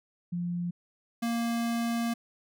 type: tone pair in turn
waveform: sine / square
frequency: 174.61 / 233.1 Hz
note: F3 / A#3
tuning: 0 / 0 cents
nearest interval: perfect fourth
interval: 500 cents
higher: second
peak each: -29 / -28 dBFS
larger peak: second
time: 0.32-0.71 / 1.22-2.14 s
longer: second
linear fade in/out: 10 ms
effects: none